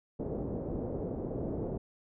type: low-pass noise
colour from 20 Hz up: white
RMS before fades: -36 dBFS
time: 0.19-1.78 s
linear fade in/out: 10 ms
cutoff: 500 Hz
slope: 24 dB/octave
effects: none